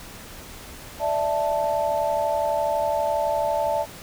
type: chord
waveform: sine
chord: D suspended second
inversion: none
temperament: equal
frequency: 587.3 / 659.3 / 880 Hz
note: D5 / E5 / A5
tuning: 0 / 0 / 0 cents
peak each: -25 dBFS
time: 0.99-3.86 s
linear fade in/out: 50 ms
effects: pink hiss -41 dBFS RMS until 4.02 s